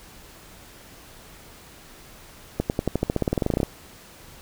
accelerating click train, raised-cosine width 2 ms, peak -8 dBFS, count 19, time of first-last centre 2.6-3.631 s, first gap 99 ms, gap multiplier 0.93, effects pink hiss -47 dBFS RMS until 4.41 s

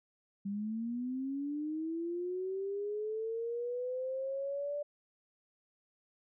sine linear sweep, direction up, 196 to 587.3 Hz, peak -34 dBFS, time 0.45-4.83 s, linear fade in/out 10 ms, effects none

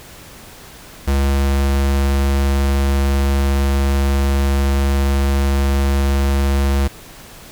square tone, 69 Hz, C#2, 7 cents flat, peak -14 dBFS, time 1.07-6.88 s, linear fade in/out 10 ms, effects pink hiss -39 dBFS RMS until 7.51 s

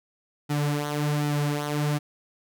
sawtooth tone with flanger, 147.2 Hz, D3, 4 cents sharp, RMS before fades -26 dBFS, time 0.49-1.99 s, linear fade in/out 20 ms, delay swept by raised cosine 1.8 to 6.4 ms, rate 1.3 Hz, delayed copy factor -0.65, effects none

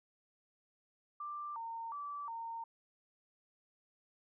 sine tone with pitch steps, 1181 / 915 / 1158 / 917 Hz, D6 / A#5 / D6 / A#5, +9 / -32 / -25 / -29 cents, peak -40 dBFS, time 1.2-2.64 s, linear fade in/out 5 ms, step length 360 ms, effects none

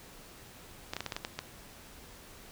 clicks, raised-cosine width 0.2 ms, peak -17 dBFS, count 8, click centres 0.935 / 0.966 / 1.006 / 1.063 / 1.122 / 1.165 / 1.249 / 1.39 s, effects pink hiss -52 dBFS RMS until 2.51 s

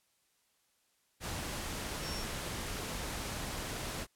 sine tone in noise, 5480 Hz, F8, 34 cents flat, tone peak -43 dBFS, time 2.01-2.26 s, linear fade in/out 50 ms, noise pink, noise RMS -39 dBFS, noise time 1.2-4.07 s, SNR -7 dB, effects white hiss -74 dBFS RMS until 4.15 s + low-pass 12000 Hz 12 dB/octave

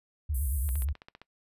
sine tone with vibrato, 68.2 Hz, C#2, 28 cents flat, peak -27 dBFS, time 0.29-0.93 s, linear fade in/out 10 ms, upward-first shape sine, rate 8.8 Hz, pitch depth 210 cents each way
pink high-pass noise, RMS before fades -39 dBFS, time 0.34-0.85 s, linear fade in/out 10 ms, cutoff 9400 Hz, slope 48 dB/octave
click train, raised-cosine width 0.3 ms, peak -30 dBFS, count 9, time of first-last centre 0.69-1.216 s, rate 15.2 Hz
effects noise-tail reverb RT60 0.1 s tail -22 dB re dry + resampled to 32000 Hz

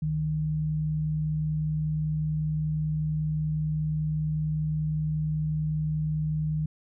sine tone pair together, 65.41 / 154.19 Hz, C2 / D#3, 0 / -15 cents, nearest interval octave + minor third, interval 1485 cents, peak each -37 / -25 dBFS, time 0.02-6.66 s, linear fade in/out 5 ms, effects none

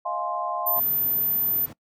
sine chord, F minor seventh, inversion third, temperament just, 628.6 / 698.5 / 838.1 / 1047.7 Hz, Eb5 / F5 / Ab5 / C6, +18 / 0 / +16 / +2 cents, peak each -34 / -30 / -34 / -29 dBFS, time 0.05-0.8 s, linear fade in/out 10 ms
sine tone, 13930 Hz, A9, 19 cents flat, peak -21 dBFS, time 0.66-1.66 s, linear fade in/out 10 ms
brown noise, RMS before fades -34 dBFS, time 0.76-1.73 s, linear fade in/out 5 ms
effects noise-tail reverb RT60 0.1 s tail -22 dB re dry + high-pass 150 Hz 12 dB/octave

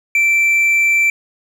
triangle tone, 2339 Hz, D7, 8 cents flat, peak -9 dBFS, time 0.15-1.1 s, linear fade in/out 2 ms, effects none

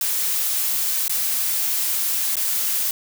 blue noise with dropouts, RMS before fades -22 dBFS, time 0.01-2.91 s, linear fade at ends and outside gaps 2 ms, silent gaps 1.081-1.095 / 2.356-2.367 s, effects none

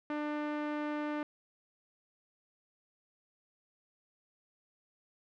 sawtooth tone with low-pass filter, 298.2 Hz, D4, 27 cents sharp, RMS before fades -36 dBFS, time 0.1-1.23 s, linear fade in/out 2 ms, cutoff 1900 Hz, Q 1, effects none

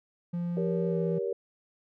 triangle tone with pitch glide, 173.3 to 169.24 Hz, F3 to E3, -13 to +46 cents, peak -27 dBFS, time 0.33-1.19 s, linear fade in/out 10 ms, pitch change -41 cents, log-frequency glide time 0.88-0.97 s
sine chord, G diminished, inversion none, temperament just, 392 / 470.4 / 564.5 Hz, G4 / Bb4 / Db5, 0 / +16 / +31 cents, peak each -32 / -31 / -37 dBFS, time 0.57-1.33 s, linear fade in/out 2 ms
effects none

